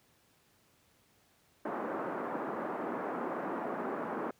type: band-pass noise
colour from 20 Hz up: pink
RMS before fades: -37 dBFS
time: 1.65-4.31 s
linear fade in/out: 5 ms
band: 230 to 1400 Hz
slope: 24 dB/octave
effects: pink hiss -68 dBFS RMS until 4.39 s + high-pass 80 Hz 12 dB/octave